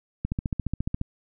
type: click train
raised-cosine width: 5 ms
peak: -14 dBFS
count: 12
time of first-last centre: 0.25-1.014 s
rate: 14.4 Hz
effects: none